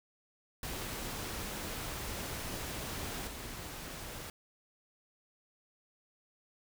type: noise with level steps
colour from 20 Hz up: pink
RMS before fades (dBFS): -40 / -44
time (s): 0.63-4.3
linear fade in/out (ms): 2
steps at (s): 3.27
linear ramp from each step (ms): 5
effects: none